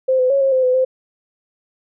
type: tone with pitch steps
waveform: sine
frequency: 521 / 508 / 552 / 539 / 518 / 506 / 518 Hz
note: C5 / B4 / C#5 / C#5 / C5 / B4 / C5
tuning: -7 / +49 / -7 / -49 / -17 / +42 / -17 cents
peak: -12 dBFS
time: 0.08-0.85 s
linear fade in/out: 10 ms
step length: 110 ms
effects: none